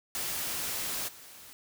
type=noise with level steps; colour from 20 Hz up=white; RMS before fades=-34 / -50 dBFS; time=0.15-1.53 s; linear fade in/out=0 ms; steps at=1.07 s; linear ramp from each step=20 ms; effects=none